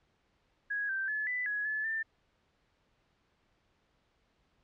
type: tone with pitch steps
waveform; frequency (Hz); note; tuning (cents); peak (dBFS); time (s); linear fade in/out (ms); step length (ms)
sine; 1659 / 1564 / 1718 / 1991 / 1677 / 1725 / 1786; G#6 / G6 / A6 / B6 / G#6 / A6 / A6; -2 / -4 / -42 / +14 / +16 / -35 / +25; -31; 0.7-2.03; 10; 190
effects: pink hiss -73 dBFS RMS until 4.63 s + low-pass 4000 Hz 12 dB/octave